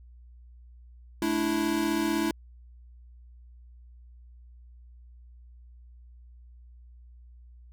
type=chord; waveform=square; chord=A suspended fourth; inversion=none; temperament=equal with one note detuned; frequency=216.8 / 293.7 / 329.6 Hz; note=A3 / D4 / E4; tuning=-25 / 0 / 0 cents; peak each=-33 / -31 / -28 dBFS; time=1.22-2.31 s; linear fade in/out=2 ms; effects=added 60 Hz sine -48 dBFS peak until 7.72 s